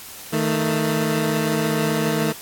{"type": "tone pair together", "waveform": "20% pulse", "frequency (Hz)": [157.19, 222.3], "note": ["D#3", "A3"], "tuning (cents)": [18, 18], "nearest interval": "tritone", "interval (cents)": 600, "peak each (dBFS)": -17, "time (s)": [0.32, 2.33], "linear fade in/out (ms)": 20, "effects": ["white hiss -38 dBFS RMS until 2.41 s", "AAC 64 kbps"]}